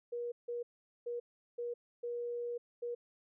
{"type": "tone bursts at uneven times", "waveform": "sine", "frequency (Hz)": 478.3, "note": "A#4", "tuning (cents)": 44, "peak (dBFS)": -36, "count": 6, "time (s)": [[0.12, 0.32], [0.48, 0.63], [1.06, 1.2], [1.58, 1.74], [2.03, 2.58], [2.82, 2.95]], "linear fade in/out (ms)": 10, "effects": []}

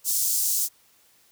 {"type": "high-pass noise", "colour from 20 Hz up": "pink", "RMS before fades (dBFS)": -24, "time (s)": [0.04, 0.69], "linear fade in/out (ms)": 50, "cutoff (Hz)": 6000, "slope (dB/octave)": 24, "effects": ["white hiss -60 dBFS RMS until 1.31 s"]}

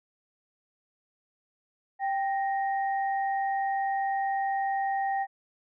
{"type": "tone pair together", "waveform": "sine", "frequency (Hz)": [784, 1864.7], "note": ["G5", "A#6"], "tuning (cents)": [0, 0], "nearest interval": "octave + minor third", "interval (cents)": 1500, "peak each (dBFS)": [-26, -36], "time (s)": [1.99, 5.27], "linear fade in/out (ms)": 50, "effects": []}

